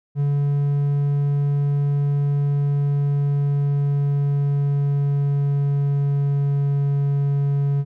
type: tone with pitch glide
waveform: triangle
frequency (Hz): 142.8 to 141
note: D3 to C#3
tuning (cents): -48 to +30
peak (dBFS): -15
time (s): 0.15-7.85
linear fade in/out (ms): 50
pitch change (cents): -22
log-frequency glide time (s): 2.36-6.86
effects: none